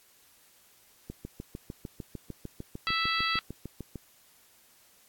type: click train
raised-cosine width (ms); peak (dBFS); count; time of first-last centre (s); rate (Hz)
3; -25; 20; 1.1-3.957; 6.65
type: harmonic tone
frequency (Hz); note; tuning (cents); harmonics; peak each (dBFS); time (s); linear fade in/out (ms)
659.3; E5; 0; 2 / 3 / 4 / 5 / 6 / 7; -31 / -33 / -34 / -35 / -36 / -36; 2.87-3.39; 0
effects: white hiss -61 dBFS RMS until 5.08 s + AAC 64 kbps